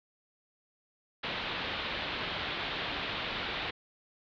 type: low-pass noise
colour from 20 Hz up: white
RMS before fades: -36 dBFS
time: 1.23-3.71 s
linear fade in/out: 10 ms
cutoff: 3900 Hz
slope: 48 dB/octave
effects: none